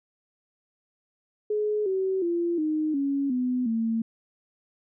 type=tone with pitch steps; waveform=sine; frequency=422.1 / 380.4 / 342.9 / 309 / 278.5 / 251 / 226.2 Hz; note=G#4 / F#4 / F4 / D#4 / C#4 / B3 / A3; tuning=+28 / +48 / -32 / -12 / +8 / +28 / +48 cents; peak=-23 dBFS; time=1.5-4.02 s; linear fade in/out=5 ms; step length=360 ms; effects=none